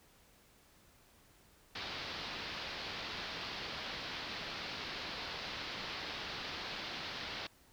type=low-pass noise; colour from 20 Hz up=white; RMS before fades=-43 dBFS; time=1.75-7.47 s; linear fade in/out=5 ms; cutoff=4800 Hz; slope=48 dB/octave; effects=pink hiss -65 dBFS RMS until 7.72 s